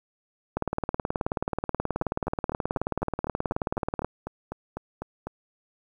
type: two click trains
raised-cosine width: 1 ms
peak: -12 / -19 dBFS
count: 66 / 14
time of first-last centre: 0.57-4.046 / 2.02-5.27 s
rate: 18.7 / 4 Hz
effects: 9-bit